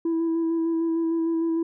sine tone with vibrato, 329.6 Hz, E4, in tune, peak -19 dBFS, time 0.05-1.63 s, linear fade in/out 5 ms, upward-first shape square, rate 6.6 Hz, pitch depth 14 cents each way, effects tanh soft clip ceiling -20 dBFS

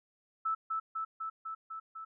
sine tone with echo, 1313 Hz, E6, 7 cents flat, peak -29 dBFS, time 0.45-0.55 s, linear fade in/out 10 ms, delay 250 ms, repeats 6, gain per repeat -2 dB, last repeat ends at 2.05 s, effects none

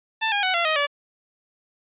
10% pulse tone with pitch steps, 887 / 813.4 / 745.9 / 684 / 627.2 / 575.1 Hz, A5 / G#5 / F#5 / F5 / D#5 / D5, +14 / -36 / +14 / -36 / +14 / -36 cents, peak -11 dBFS, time 0.21-0.87 s, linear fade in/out 20 ms, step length 110 ms, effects resampled to 8000 Hz

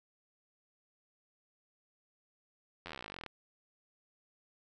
slowing click train, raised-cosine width 0.3 ms, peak -27 dBFS, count 24, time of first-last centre 2.86-3.263 s, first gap 11 ms, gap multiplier 1.04, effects none

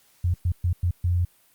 sine tone bursts at uneven times, 88 Hz, F2, 14 cents sharp, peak -19 dBFS, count 5, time 0.24-0.34 / 0.45-0.52 / 0.64-0.73 / 0.83-0.91 / 1.04-1.25 s, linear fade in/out 5 ms, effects white hiss -60 dBFS RMS until 1.54 s + Opus 48 kbps

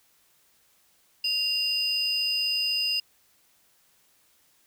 triangle tone pair together, 2794 / 4978 Hz, F7 / D#8, 0 / 0 cents, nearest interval minor seventh, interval 1000 cents, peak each -26 / -24 dBFS, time 1.24-3 s, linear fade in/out 5 ms, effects tanh soft clip ceiling -16 dBFS + white hiss -64 dBFS RMS until 4.66 s

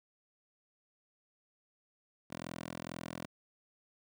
10% pulse tone with high-pass filter, 42.23 Hz, E1, 43 cents sharp, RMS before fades -44 dBFS, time 2.3-3.26 s, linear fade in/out 10 ms, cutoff 200 Hz, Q 0.68, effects none

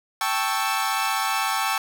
sawtooth chord, A dominant seventh, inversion third, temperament equal, 784 / 880 / 1108.7 / 1318.5 Hz, G5 / A5 / C#6 / E6, 0 / 0 / 0 / 0 cents, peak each -24 dBFS, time 0.21-1.78 s, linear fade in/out 2 ms, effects none

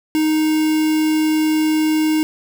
triangle tone with quantisation, 311.1 Hz, D#4, in tune, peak -12 dBFS, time 0.15-2.23 s, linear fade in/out 0 ms, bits 4, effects none

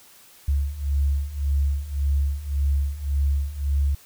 sine beating tone pair, 69.3 / 71.1 Hz, C#2 / C#2, 0 / +45 cents, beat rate 1.8 Hz, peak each -25 / -22 dBFS, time 0.48-3.95 s, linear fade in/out 5 ms, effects white hiss -51 dBFS RMS until 4.05 s

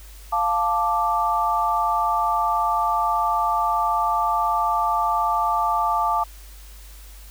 sine chord, D minor, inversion first, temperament equal, 698.5 / 880 / 1174.7 Hz, F5 / A5 / D6, 0 / 0 / 0 cents, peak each -25 / -22 / -22 dBFS, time 0.32-6.24 s, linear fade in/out 10 ms, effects added 50 Hz sine -40 dBFS peak until 7.3 s + white hiss -48 dBFS RMS until 7.3 s

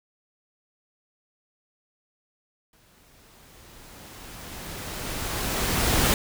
pink noise with exponential growth, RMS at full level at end -20 dBFS, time 2.73-6.14 s, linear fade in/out 2 ms, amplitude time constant 740 ms, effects none

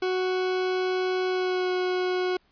40% pulse tone with pitch glide, 370 to 365.8 Hz, F#4 to F#4, 0 to -20 cents, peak -23 dBFS, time 0.02-2.37 s, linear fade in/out 5 ms, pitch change -20 cents, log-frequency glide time 1.28-1.71 s, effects pink hiss -65 dBFS RMS until 2.51 s + resampled to 11025 Hz

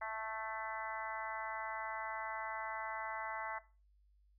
harmonic tone with a mistuned harmonic, 220 Hz, A3, in tune, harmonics 3 / 4 / 5 / 6 / 7 / 8 / 9, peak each -46 / -44 / -47 / -49 / -49 / -51 / -47 dBFS, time 0.01-3.59 s, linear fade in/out 10 ms, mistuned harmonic 9, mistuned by +21 cents, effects noise-tail reverb RT60 0.3 s tail -17 dB re dry + added 50 Hz sine -66 dBFS peak until 4.38 s

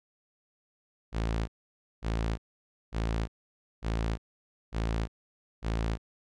sawtooth tone bursts, 55.6 Hz, A1, 19 cents sharp, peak -24 dBFS, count 6, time 1.12-5.98 s, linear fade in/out 50 ms, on 360 ms, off 540 ms, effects low-pass 6000 Hz 12 dB/octave

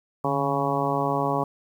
harmonic tone with a mistuned harmonic, 139.4 Hz, C#3, 10 cents sharp, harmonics 1 / 2 / 3 / 4 / 5 / 6 / 7 / 8, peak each -30 / -30 / -30 / -30 / -30 / -30 / -30 / -30 dBFS, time 0.24-1.44 s, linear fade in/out 5 ms, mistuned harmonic 1, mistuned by +86 cents, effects 9-bit

